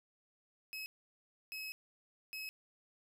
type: tone bursts at uneven times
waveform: 30% pulse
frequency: 2566 Hz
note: E7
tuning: 47 cents flat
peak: -39 dBFS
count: 3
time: 0.73-0.86 / 1.52-1.72 / 2.33-2.49 s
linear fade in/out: 0 ms
effects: 13-bit